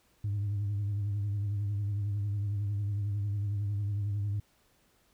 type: tone with vibrato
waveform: sine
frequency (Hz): 101.9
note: G#2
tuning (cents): -32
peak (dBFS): -27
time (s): 0.24-4.4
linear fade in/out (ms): 5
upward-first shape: triangle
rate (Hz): 11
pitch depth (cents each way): 59
effects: tanh soft clip ceiling -27 dBFS + pink hiss -68 dBFS RMS until 5.13 s